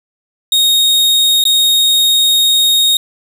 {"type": "tone with dropouts", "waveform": "40% pulse", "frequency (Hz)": 3729, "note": "A#7", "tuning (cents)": 0, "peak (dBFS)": -7, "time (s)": [0.52, 2.97], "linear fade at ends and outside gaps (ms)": 2, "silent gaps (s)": [1.44, 1.452], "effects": []}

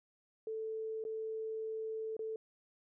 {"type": "tone with dropouts", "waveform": "sine", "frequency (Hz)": 441, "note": "A4", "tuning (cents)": 4, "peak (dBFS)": -37, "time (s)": [0.47, 2.36], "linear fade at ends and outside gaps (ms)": 2, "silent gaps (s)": [[1.04, 1.05], [2.167, 2.192]], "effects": []}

